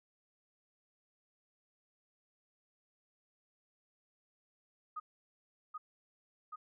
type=tone with echo; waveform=sine; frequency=1244.5 Hz; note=D#6; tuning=in tune; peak=-38 dBFS; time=4.96-5 s; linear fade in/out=10 ms; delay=780 ms; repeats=2; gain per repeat=-2 dB; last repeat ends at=6.56 s; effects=none